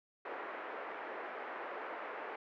pink band-pass noise, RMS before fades -44 dBFS, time 0.25-2.36 s, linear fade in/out 5 ms, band 400 to 2000 Hz, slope 24 dB/octave, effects none

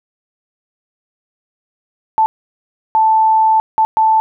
sine tone bursts at uneven times, 880 Hz, A5, in tune, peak -8 dBFS, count 4, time 2.18-2.26 / 2.95-3.6 / 3.78-3.85 / 3.97-4.2 s, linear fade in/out 0 ms, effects none

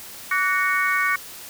harmonic tone with a mistuned harmonic, 370 Hz, F#4, in tune, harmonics 3 / 4 / 5 / 6, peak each -24 / -24 / -24 / -24 dBFS, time 0.31-1.16 s, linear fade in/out 5 ms, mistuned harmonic 3, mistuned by +52 cents, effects white hiss -39 dBFS RMS until 1.49 s

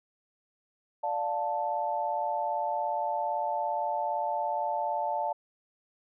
sine chord, D minor, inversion none, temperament just, 587.3 / 704.8 / 881 Hz, D5 / F5 / A5, 0 / +16 / +2 cents, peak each -34 / -33 / -30 dBFS, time 1.03-5.33 s, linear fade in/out 10 ms, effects none

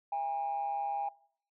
sine tone with amplitude modulation, 810 Hz, G#5, 43 cents flat, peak -27 dBFS, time 0.12-1.09 s, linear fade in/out 5 ms, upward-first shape sine, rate 145 Hz, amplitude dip 60%, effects noise-tail reverb RT60 0.6 s tail -23 dB re dry + tanh soft clip ceiling -26 dBFS

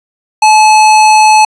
square tone, 861 Hz, A5, 38 cents flat, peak -3 dBFS, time 0.42-1.45 s, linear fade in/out 5 ms, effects resampled to 22050 Hz + 7-bit

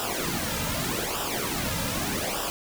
pink noise with flanger, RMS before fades -29 dBFS, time 0-2.5 s, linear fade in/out 0 ms, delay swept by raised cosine 0.46 to 2.76 ms, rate 0.83 Hz, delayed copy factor -0.75, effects none

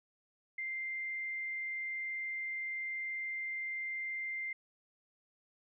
sine tone, 2093 Hz, C7, in tune, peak -36 dBFS, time 0.58-4.53 s, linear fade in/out 5 ms, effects none

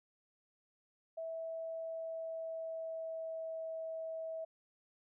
sine tone with pitch glide, 653 to 647.4 Hz, E5 to E5, -17 to -31 cents, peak -39 dBFS, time 1.17-4.45 s, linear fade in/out 10 ms, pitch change -14 cents, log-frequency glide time 1.81-3.69 s, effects none

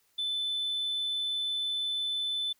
sine tone, 3514 Hz, A7, 3 cents flat, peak -27 dBFS, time 0.18-2.53 s, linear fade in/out 10 ms, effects tanh soft clip ceiling -27 dBFS + white hiss -70 dBFS RMS until 2.59 s

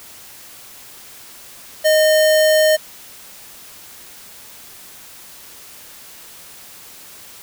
sine tone with sample-and-hold, 622.3 Hz, D#5, in tune, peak -10 dBFS, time 1.84-2.77 s, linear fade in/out 20 ms, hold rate 2450 Hz, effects white hiss -40 dBFS RMS until 7.42 s

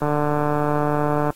click train, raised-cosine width 1 ms, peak -8 dBFS, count 191, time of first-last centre 0.02-1.304 s, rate 148 Hz, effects white hiss -53 dBFS RMS until 1.35 s + AAC 48 kbps

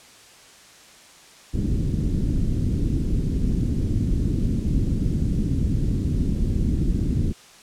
pink low-pass noise, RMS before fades -22 dBFS, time 1.53-7.33 s, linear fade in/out 20 ms, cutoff 290 Hz, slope 24 dB/octave, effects white hiss -48 dBFS RMS until 7.62 s + low-pass 8000 Hz 12 dB/octave

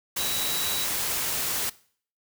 sine tone in noise, 3898 Hz, B7, 23 cents flat, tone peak -31 dBFS, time 0.18-0.85 s, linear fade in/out 10 ms, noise white, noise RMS -28 dBFS, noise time 0.16-1.7 s, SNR -6 dB, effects noise-tail reverb RT60 0.5 s tail -20 dB re dry

